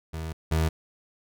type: tone pair in turn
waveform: 30% pulse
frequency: 80.4 / 79.96 Hz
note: E2 / D#2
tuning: -43 / +48 cents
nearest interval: unison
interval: 9 cents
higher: first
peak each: -29 / -19 dBFS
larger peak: second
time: 0.13-0.33 / 0.51-0.69 s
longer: first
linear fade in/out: 10 ms
effects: none